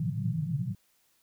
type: band-pass noise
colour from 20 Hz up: pink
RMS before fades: -31 dBFS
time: 0-0.75 s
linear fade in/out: 2 ms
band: 110 to 180 Hz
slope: 96 dB/octave
effects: white hiss -69 dBFS RMS until 1.22 s